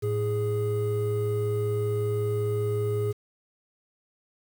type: tone pair together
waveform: triangle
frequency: 110 / 415.3 Hz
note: A2 / G#4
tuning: 0 / 0 cents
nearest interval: octave + major seventh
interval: 2300 cents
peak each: -25 dBFS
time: 0.02-3.13 s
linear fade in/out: 20 ms
effects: 8-bit